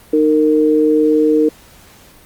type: tone pair together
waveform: sine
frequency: 307.3 / 460.4 Hz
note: D#4 / A#4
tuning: -21 / -22 cents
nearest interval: perfect fifth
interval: 699 cents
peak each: -12 dBFS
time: 0.13-1.49 s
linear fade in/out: 5 ms
effects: pink hiss -44 dBFS RMS until 2.25 s + Opus 32 kbps